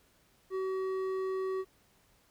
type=tone with hard clipping; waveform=sine; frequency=378.9 Hz; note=F#4; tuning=41 cents sharp; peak=-33 dBFS; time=0.5-1.65 s; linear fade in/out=50 ms; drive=8 dB; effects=pink hiss -67 dBFS RMS until 2.3 s